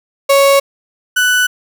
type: tone pair in turn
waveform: 35% pulse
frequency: 554.4 / 1489.1 Hz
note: C#5 / F#6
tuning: 0 / +11 cents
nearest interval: octave + perfect fourth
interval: 1711 cents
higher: second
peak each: -5 / -8 dBFS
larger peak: first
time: 0.29-0.6 / 1.16-1.47 s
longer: neither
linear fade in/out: 10 ms
effects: none